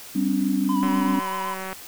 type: chord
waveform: sine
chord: G suspended fourth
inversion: none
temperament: equal with one note detuned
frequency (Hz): 196 / 261.6 / 286.8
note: G3 / C4 / D4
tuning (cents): 0 / 0 / -41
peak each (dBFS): -24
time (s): 0.15-1.2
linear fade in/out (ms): 10
type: tone with vibrato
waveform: triangle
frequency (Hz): 999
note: B5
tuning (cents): +20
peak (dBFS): -25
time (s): 0.69-1.54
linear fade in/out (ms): 2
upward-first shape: sine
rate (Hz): 7.9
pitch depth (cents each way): 51
type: click train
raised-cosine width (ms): 0.5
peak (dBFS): -18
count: 171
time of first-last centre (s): 0.83-1.729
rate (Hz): 189
effects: white hiss -41 dBFS RMS until 1.87 s